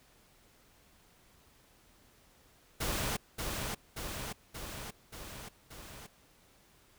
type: noise with echo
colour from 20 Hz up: pink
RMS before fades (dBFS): -34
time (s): 2.8-3.17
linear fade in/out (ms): 10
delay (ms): 580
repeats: 5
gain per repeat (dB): -3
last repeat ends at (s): 6.07
effects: pink hiss -64 dBFS RMS until 6.98 s